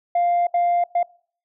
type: tone bursts at uneven times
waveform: sine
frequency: 698.5 Hz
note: F5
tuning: in tune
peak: -14 dBFS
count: 3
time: 0.15-0.47 / 0.54-0.84 / 0.95-1.03 s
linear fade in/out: 5 ms
effects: noise-tail reverb RT60 0.5 s tail -25 dB re dry + tanh soft clip ceiling -14 dBFS